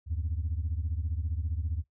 sine beating tone pair, 75 / 90 Hz, D2 / F#2, +37 / -47 cents, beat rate 15 Hz, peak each -30 / -32 dBFS, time 0.06-1.84 s, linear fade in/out 50 ms, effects noise-tail reverb RT60 0.1 s tail -18 dB re dry + tanh soft clip ceiling -24 dBFS

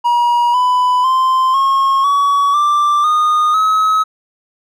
triangle tone with pitch steps, 957 / 997.6 / 1040 / 1084.2 / 1130.2 / 1178.2 / 1228.2 / 1280.4 Hz, A#5 / B5 / C6 / C#6 / C#6 / D6 / D#6 / D#6, +45 / +17 / -11 / -39 / +33 / +5 / -23 / +49 cents, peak -8 dBFS, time 0.04-4.04 s, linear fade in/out 20 ms, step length 500 ms, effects none

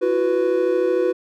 triangle chord, E suspended second, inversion none, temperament equal with one note detuned, 336.7 / 370 / 493.9 Hz, E4 / F#4 / B4, +37 / 0 / 0 cents, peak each -22 / -18 / -18 dBFS, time 0.01-1.13 s, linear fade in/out 20 ms, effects none

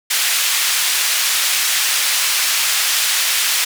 pink band-pass noise, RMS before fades -17 dBFS, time 0.1-3.65 s, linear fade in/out 10 ms, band 2100 to 15000 Hz, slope 12 dB/octave, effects none

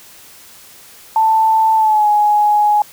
sine tone with pitch glide, 884 to 836.3 Hz, A5 to G#5, +8 to +12 cents, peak -9 dBFS, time 1.16-2.82 s, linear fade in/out 2 ms, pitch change -96 cents, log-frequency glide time 1.76-2.08 s, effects white hiss -41 dBFS RMS until 2.92 s

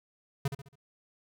square tone with echo, 138.59 Hz, C#3, in tune, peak -27 dBFS, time 0.45-0.48 s, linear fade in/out 5 ms, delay 69 ms, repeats 4, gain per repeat -8 dB, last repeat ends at 0.756 s, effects none

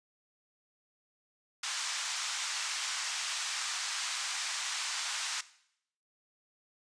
white band-pass noise, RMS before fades -36 dBFS, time 1.63-5.41 s, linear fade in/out 5 ms, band 920 to 7400 Hz, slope 24 dB/octave, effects noise-tail reverb RT60 0.7 s tail -17 dB re dry + resampled to 22050 Hz

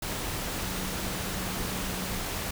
sine tone in noise, 185 Hz, F#3, in tune, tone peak -39 dBFS, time 0.59-2.19 s, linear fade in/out 5 ms, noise pink, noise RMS -33 dBFS, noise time 0.02-2.51 s, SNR -9 dB, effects none

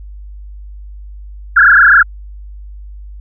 sine tone with frequency modulation, 1533 Hz, G6, 39 cents flat, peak -3 dBFS, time 1.56-2.03 s, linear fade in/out 10 ms, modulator 27.3 Hz, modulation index 6.4, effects added 50 Hz sine -28 dBFS peak until 3.2 s

